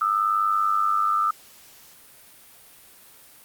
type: tone pair together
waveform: sine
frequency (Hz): 1217.4 / 1318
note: D#6 / E6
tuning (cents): -38 / -1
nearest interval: minor second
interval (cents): 137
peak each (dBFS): -22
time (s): 0.01-1.31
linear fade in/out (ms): 5
effects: white hiss -50 dBFS RMS until 3.44 s + Opus 48 kbps